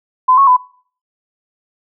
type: tone with pitch steps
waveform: sine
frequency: 1019 / 1100 / 1003 Hz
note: C6 / C#6 / B5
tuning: -46 / -14 / +26 cents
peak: -6 dBFS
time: 0.28-0.568 s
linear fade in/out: 10 ms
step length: 96 ms
effects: noise-tail reverb RT60 0.5 s tail -24 dB re dry